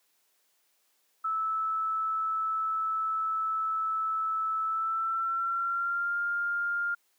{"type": "tone with pitch glide", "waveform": "sine", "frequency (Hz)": [1309, 1403], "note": ["E6", "F6"], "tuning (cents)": [-13, 8], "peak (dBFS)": -27, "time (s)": [1.24, 6.95], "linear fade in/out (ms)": 10, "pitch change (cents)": 121, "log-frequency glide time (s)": [4.64, 6.18], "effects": ["white hiss -71 dBFS RMS until 7.18 s", "high-pass 300 Hz 12 dB/octave"]}